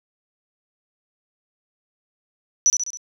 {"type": "tone with echo", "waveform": "sine", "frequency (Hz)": 5920, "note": "F#8", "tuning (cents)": 0, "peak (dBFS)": -12, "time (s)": [2.66, 2.7], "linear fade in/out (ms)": 0, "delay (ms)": 68, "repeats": 4, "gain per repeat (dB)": -5, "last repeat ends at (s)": 2.972, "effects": []}